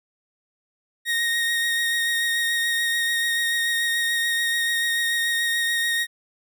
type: tone with vibrato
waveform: 30% pulse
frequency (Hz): 1864.7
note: A#6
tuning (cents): 0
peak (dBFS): -18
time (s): 1.05-6.07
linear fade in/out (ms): 50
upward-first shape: sine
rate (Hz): 6.9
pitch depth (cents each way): 15
effects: none